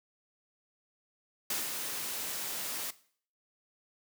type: noise with ADSR envelope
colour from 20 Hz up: white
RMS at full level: -32 dBFS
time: 1.5-2.91 s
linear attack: 4 ms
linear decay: 160 ms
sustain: -5 dB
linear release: 10 ms
effects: noise-tail reverb RT60 0.5 s tail -17 dB re dry + high-pass 150 Hz 12 dB/octave